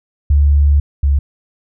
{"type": "tone pair in turn", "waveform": "sine", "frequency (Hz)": [72, 70.15], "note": ["D2", "C#2"], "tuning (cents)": [-34, 21], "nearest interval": "unison", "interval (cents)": 45, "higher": "first", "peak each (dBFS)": [-7, -9], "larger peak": "first", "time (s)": [[0.3, 0.8], [1.03, 1.19]], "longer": "first", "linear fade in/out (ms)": 5, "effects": []}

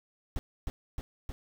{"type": "noise with echo", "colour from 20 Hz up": "brown", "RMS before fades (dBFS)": -31, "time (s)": [0.36, 0.39], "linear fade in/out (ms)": 0, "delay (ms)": 310, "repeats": 3, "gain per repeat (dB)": -2, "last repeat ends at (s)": 1.32, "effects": []}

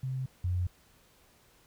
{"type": "tone pair in turn", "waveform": "sine", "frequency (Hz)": [130.81, 89.63], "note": ["C3", "F2"], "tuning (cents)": [0, 45], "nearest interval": "perfect fifth", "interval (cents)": 655, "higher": "first", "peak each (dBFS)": [-31, -27], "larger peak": "second", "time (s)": [[0.03, 0.26], [0.44, 0.67]], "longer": "neither", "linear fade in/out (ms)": 5, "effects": ["pink hiss -63 dBFS RMS until 1.66 s"]}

